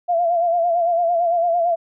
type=tone with vibrato; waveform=sine; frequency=686 Hz; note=F5; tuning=31 cents flat; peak=-15 dBFS; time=0.08-1.76 s; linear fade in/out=20 ms; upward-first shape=sine; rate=8.9 Hz; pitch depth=60 cents each way; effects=none